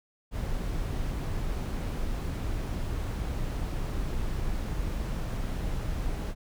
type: noise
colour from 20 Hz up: brown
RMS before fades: -31 dBFS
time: 0.31-6.35 s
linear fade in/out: 50 ms
effects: none